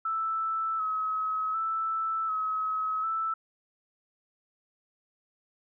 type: tone with vibrato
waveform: sine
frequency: 1300 Hz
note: E6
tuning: 24 cents flat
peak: -27 dBFS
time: 0.05-3.34 s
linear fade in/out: 5 ms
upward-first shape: square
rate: 0.67 Hz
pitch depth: 26 cents each way
effects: none